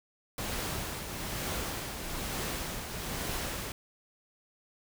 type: noise with tremolo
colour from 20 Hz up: pink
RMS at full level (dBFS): -34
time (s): 0.38-3.72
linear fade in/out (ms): 2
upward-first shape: triangle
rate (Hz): 1.1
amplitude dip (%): 50
effects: none